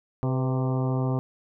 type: harmonic tone with a mistuned harmonic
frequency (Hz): 130.5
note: C3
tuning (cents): -4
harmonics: 1 / 2 / 3 / 4 / 5 / 6 / 7 / 8 / 9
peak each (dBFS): -24 / -30 / -34 / -36 / -38 / -40 / -41 / -42 / -43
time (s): 0.23-1.19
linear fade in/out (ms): 0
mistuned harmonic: 4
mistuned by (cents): -51
effects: none